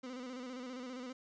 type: tone with vibrato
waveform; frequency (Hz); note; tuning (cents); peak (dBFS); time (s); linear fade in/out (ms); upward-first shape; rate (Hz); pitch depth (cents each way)
30% pulse; 252.6; B3; +39; -40; 0.03-1.13; 10; square; 15; 52
effects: resampled to 16000 Hz + 11-bit